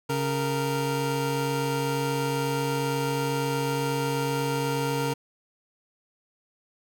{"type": "tone pair together", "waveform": "25% pulse", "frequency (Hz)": [138.59, 464], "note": ["C#3", "A#4"], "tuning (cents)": [0, -8], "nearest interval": "octave + major sixth", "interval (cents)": 2092, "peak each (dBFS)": -24, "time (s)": [0.09, 5.14], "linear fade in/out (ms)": 10, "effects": []}